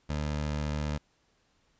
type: tone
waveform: 20% pulse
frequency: 74.7 Hz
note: D2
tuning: 30 cents sharp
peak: -25 dBFS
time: 0.09-0.98 s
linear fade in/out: 10 ms
effects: pink hiss -70 dBFS RMS until 1.79 s + resampled to 16000 Hz